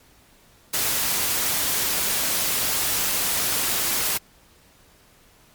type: noise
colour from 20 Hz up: white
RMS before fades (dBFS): -23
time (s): 0.73-4.18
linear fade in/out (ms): 10
effects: pink hiss -55 dBFS RMS until 5.54 s + MP3 96 kbps